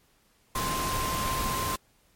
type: tone in noise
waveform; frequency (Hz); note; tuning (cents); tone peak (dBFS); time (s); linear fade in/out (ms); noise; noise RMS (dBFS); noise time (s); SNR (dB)
sine; 1046; C6; -1; -30; 0.55-1.76; 5; pink; -31; 0.55-1.76; -2
effects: pink hiss -65 dBFS RMS until 2.15 s + MP3 64 kbps